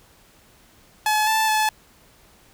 sawtooth tone with pitch steps, 855 / 878 / 863 Hz, A5 / A5 / A5, -50 / -4 / -34 cents, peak -14 dBFS, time 1.06-1.69 s, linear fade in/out 2 ms, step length 210 ms, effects pink hiss -54 dBFS RMS until 2.53 s

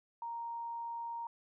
sine tone, 932.3 Hz, A#5, in tune, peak -38 dBFS, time 0.22-1.27 s, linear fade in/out 2 ms, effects none

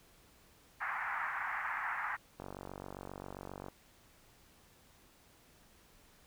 white band-pass noise, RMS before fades -38 dBFS, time 0.8-2.17 s, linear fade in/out 20 ms, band 800 to 2000 Hz, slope 48 dB/octave
click train, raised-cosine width 1 ms, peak -30 dBFS, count 62, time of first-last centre 2.4-3.684 s, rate 47.5 Hz
effects pink hiss -64 dBFS RMS until 6.26 s

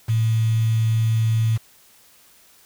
sine tone with quantisation, 112.2 Hz, A2, 34 cents sharp, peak -16 dBFS, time 0.08-1.58 s, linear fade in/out 20 ms, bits 6, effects white hiss -53 dBFS RMS until 2.65 s

